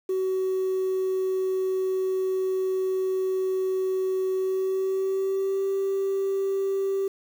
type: tone with pitch glide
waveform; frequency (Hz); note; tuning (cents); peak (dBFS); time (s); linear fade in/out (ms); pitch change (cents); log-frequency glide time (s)
sine; 376.5 to 389.8; F#4 to G4; +30 to -10; -21; 0.09-7.08; 5; +60; 4.34-5.67
effects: tanh soft clip ceiling -21 dBFS + 8-bit